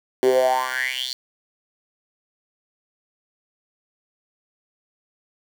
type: tone with high-pass filter sweep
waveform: 10% pulse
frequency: 128.2 Hz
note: C3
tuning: 35 cents flat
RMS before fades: -21 dBFS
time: 0.23-1.13 s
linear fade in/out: 0 ms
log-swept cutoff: 340 to 4400 Hz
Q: 7.5
effects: 8-bit